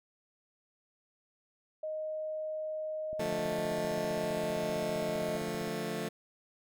sine tone, 622.3 Hz, D#5, in tune, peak -34 dBFS, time 1.83-5.37 s, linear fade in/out 5 ms
click train, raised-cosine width 3 ms, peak -36 dBFS, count 40, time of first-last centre 3.13-5.679 s, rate 15.3 Hz
15% pulse chord, D minor, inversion none, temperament just, 146.83 / 176.2 / 220.2 Hz, D3 / F3 / A3, 0 / +16 / +2 cents, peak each -35 / -32 / -31 dBFS, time 3.19-6.09 s, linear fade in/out 10 ms
effects none

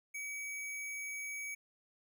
sine tone with sample-and-hold, 2278 Hz, C#7, 47 cents sharp, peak -39 dBFS, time 0.14-1.55 s, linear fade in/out 10 ms, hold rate 8820 Hz, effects none

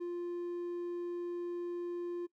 triangle tone, 349.2 Hz, F4, in tune, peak -33 dBFS, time 0-2.27 s, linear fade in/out 20 ms, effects noise-tail reverb RT60 0.1 s tail -20 dB re dry + tanh soft clip ceiling -29 dBFS

